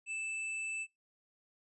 square tone, 2637 Hz, E7, in tune, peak -37 dBFS, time 0.06-0.87 s, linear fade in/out 50 ms, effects noise-tail reverb RT60 0.2 s tail -26 dB re dry + resampled to 24000 Hz

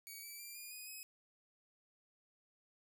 5% pulse tone with pitch steps, 2259 / 2313 / 2369 / 2425 / 2483 / 2543 Hz, C#7 / D7 / D7 / D#7 / D#7 / D#7, +32 / -27 / +14 / -45 / -4 / +37 cents, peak -39 dBFS, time 0.07-1.03 s, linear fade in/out 0 ms, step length 160 ms, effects none

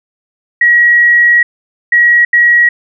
sine tone bursts at uneven times, 1909 Hz, A#6, 41 cents sharp, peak -4 dBFS, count 3, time 0.61-1.43 / 1.92-2.25 / 2.33-2.69 s, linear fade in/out 5 ms, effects none

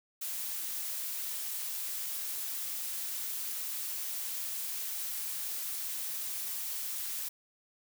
blue noise, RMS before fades -37 dBFS, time 0.21-7.29 s, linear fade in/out 10 ms, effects none

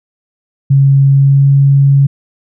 sine tone with pitch glide, 137.6 to 138.88 Hz, C#3 to C#3, -12 to +4 cents, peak -4 dBFS, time 0.7-2.07 s, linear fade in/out 10 ms, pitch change +16 cents, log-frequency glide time 1.08-1.48 s, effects none

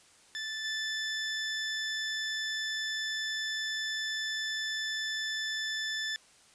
20% pulse tone with level steps, 1755 Hz, A6, 5 cents flat, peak -30 / -27 dBFS, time 0.35-6.16 s, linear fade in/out 0 ms, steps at 0.64 s, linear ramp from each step 10 ms, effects white hiss -60 dBFS RMS until 6.54 s + resampled to 22050 Hz

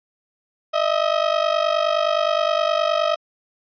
30% pulse ring-modulated tone, 635 Hz, D#5, 35 cents sharp, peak -12 dBFS, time 0.73-3.16 s, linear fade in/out 20 ms, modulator 24.8 Hz, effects resampled to 11025 Hz

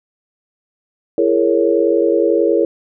sine chord, A# half-diminished seventh, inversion second, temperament equal with one note detuned, 336.9 / 415.3 / 466.2 / 554.4 Hz, E4 / G#4 / A#4 / C#5, +38 / 0 / 0 / 0 cents, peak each -16 / -17 / -16 / -18 dBFS, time 1.18-2.65 s, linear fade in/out 2 ms, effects none

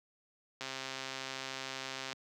click train, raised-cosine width 0.2 ms, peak -22 dBFS, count 203, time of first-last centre 0.61-2.129 s, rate 133 Hz, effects high-pass 150 Hz 12 dB/octave

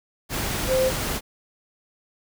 sine tone in noise, 520 Hz, C5, 11 cents flat, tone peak -18 dBFS, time 0.67-0.92 s, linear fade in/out 50 ms, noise pink, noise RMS -27 dBFS, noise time 0.29-1.21 s, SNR +6 dB, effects none

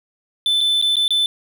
triangle tone with dropouts, 3520 Hz, A7, in tune, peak -13 dBFS, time 0.46-1.26 s, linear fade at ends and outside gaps 1 ms, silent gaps 0.607-0.611 / 0.815-0.824 / 0.957-0.967 / 1.08-1.106 s, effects 8-bit

